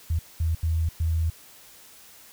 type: tone bursts at uneven times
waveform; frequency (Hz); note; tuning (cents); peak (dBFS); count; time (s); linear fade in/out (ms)
sine; 81.2; E2; -26; -21; 4; 0.1-0.19 / 0.4-0.55 / 0.63-0.89 / 1-1.3; 5
effects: white hiss -50 dBFS RMS until 2.32 s